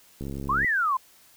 click train, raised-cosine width 3 ms, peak -22 dBFS, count 31, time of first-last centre 0.21-0.646 s, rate 68.8 Hz
sine exponential two-way sweep, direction up then down, 1000 to 2029 to 1000 Hz, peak -21 dBFS, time 0.49-0.97 s, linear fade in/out 5 ms, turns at 0.65 s
effects white hiss -56 dBFS RMS until 1.36 s

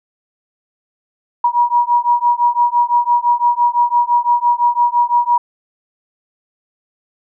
sine beating tone pair, 957 / 962.9 Hz, A#5 / B5, +45 / -44 cents, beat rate 5.9 Hz, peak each -14 dBFS, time 1.44-5.38 s, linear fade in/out 5 ms, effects none

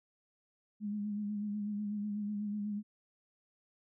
sine tone with vibrato, 207.3 Hz, G#3, 3 cents flat, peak -34 dBFS, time 0.8-2.83 s, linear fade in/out 50 ms, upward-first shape sine, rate 8.1 Hz, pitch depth 36 cents each way, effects none

